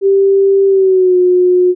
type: tone with pitch glide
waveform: sine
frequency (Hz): 392 to 361.5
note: G4 to F#4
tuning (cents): 0 to -40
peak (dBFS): -6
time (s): 0.01-1.75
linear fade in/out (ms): 50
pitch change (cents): -140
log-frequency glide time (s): 0.67-1.17
effects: none